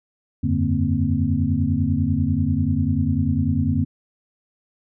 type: tone cluster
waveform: sine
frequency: 86.3 / 96.4 / 146 / 229.6 / 259.9 Hz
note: F2 / G2 / D3 / A#3 / C4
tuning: -20 / -28 / -10 / -26 / -11 cents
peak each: -24 dBFS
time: 0.43-3.85 s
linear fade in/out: 10 ms
effects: none